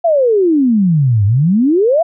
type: exponential two-way sweep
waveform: sine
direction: down then up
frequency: 700 to 96.9 to 700 Hz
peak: -8 dBFS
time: 0.04-2.03 s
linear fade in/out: 10 ms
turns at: 1.25 s
effects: none